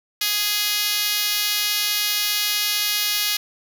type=tone with high-pass filter; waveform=5% pulse; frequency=415.3 Hz; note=G#4; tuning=in tune; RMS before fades=-22 dBFS; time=0.21-3.37 s; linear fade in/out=5 ms; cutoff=2700 Hz; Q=0.55; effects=none